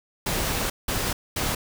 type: noise bursts at uneven times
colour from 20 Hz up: pink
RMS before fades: -26 dBFS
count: 3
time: 0.26-0.7 / 0.88-1.13 / 1.36-1.55 s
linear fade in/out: 5 ms
effects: none